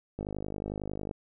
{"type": "click train", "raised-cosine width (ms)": 2, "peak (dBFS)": -22, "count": 48, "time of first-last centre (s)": [0.19, 1.112], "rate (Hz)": 51, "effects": []}